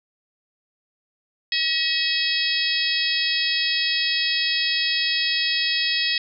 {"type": "harmonic tone with a mistuned harmonic", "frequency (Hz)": 640, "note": "D#5", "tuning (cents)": 49, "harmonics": [3, 4, 5, 6, 7, 8], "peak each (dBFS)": [-27, -27, -27, -27, -27, -27], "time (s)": [1.52, 6.18], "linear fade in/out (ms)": 2, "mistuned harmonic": 5, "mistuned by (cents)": 41, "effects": []}